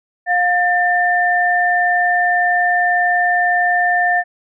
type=tone pair together; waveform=sine; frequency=710 / 1789.1 Hz; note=F5 / A6; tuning=+28 / +28 cents; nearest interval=octave + major third; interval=1600 cents; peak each=-15 dBFS; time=0.26-4.24 s; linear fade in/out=50 ms; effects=none